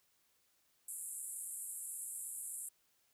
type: band-pass noise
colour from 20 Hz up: pink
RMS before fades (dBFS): -45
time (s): 0.88-2.69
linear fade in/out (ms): 5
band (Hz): 7700 to 12000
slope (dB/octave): 96
effects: white hiss -75 dBFS RMS until 3.13 s